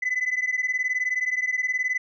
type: beating tone pair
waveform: sine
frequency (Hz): 2000 / 2019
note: B6 / B6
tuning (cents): +21 / +38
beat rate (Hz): 19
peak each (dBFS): -24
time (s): 0.02-1.98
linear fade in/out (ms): 10
effects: tanh soft clip ceiling -19 dBFS